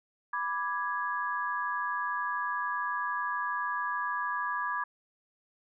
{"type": "chord", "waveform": "sine", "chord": "G# diminished", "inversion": "first", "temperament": "equal", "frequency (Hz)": [987.8, 1174.7, 1661.2], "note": ["B5", "D6", "G#6"], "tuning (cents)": [0, 0, 0], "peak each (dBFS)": -34, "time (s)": [0.33, 4.84], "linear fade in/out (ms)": 5, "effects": []}